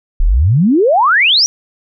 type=exponential sweep; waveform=sine; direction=up; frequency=30.88 to 5920 Hz; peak=-7 dBFS; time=0.2-1.46 s; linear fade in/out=0 ms; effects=none